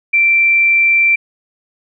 sine tone, 2349 Hz, D7, in tune, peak -8 dBFS, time 0.13-1.16 s, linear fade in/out 10 ms, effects none

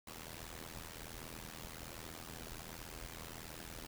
pink noise with amplitude modulation, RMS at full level -45 dBFS, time 0.07-3.87 s, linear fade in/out 5 ms, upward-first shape sine, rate 81.3 Hz, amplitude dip 90%, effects none

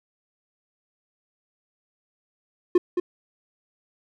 triangle tone with echo, 356.1 Hz, F4, 34 cents sharp, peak -11 dBFS, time 2.75-2.78 s, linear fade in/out 5 ms, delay 220 ms, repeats 1, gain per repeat -7 dB, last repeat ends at 3 s, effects none

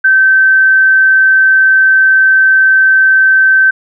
sine tone, 1546 Hz, G6, 24 cents flat, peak -4 dBFS, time 0.04-3.71 s, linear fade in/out 10 ms, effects none

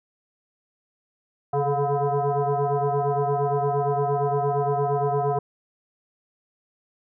sine tone with frequency modulation, 146.83 Hz, D3, in tune, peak -20 dBFS, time 1.53-5.39 s, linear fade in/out 5 ms, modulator 285 Hz, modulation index 2.8, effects none

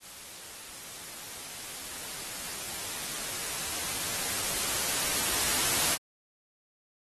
white noise with level ramp, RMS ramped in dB -46 to -26 dBFS, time 0-5.98 s, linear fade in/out 50 ms, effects AAC 32 kbps

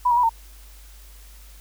sine tone with pitch steps, 986 / 948 / 984 / 911 Hz, B5 / A#5 / B5 / A#5, -3 / +29 / -7 / -40 cents, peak -15 dBFS, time 0.05-0.294 s, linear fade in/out 10 ms, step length 61 ms, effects added 50 Hz sine -43 dBFS peak until 1.6 s + white hiss -51 dBFS RMS until 1.6 s

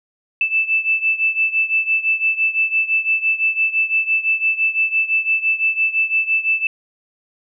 sine beating tone pair, 2637 / 2642.9 Hz, E7 / E7, 0 / +4 cents, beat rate 5.9 Hz, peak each -17 / -20 dBFS, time 0.41-6.67 s, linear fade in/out 2 ms, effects none

